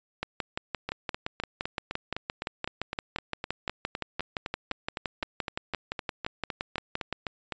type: two click trains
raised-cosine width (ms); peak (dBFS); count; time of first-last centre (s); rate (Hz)
0.3; -14 / -16; 41 / 27; 0.23-7.127 / 0.89-7.523; 5.8 / 3.92
effects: resampled to 16000 Hz